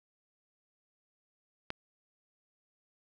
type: click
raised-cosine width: 0.3 ms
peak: -19 dBFS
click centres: 1.704 s
effects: none